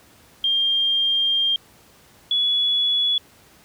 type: tone pair in turn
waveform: sine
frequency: 3200 / 3395 Hz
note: G7 / G#7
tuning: +35 / +37 cents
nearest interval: minor second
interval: 102 cents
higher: second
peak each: -17 dBFS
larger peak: neither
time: 0.44-1.56 / 2.31-3.18 s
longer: first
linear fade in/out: 2 ms
effects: pink hiss -52 dBFS RMS until 3.64 s + high-pass 60 Hz 12 dB/octave